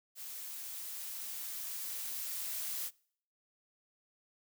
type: noise with level ramp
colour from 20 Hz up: blue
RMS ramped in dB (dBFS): -45 to -38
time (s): 0.15-2.91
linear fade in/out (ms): 50
effects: noise-tail reverb RT60 0.6 s tail -25 dB re dry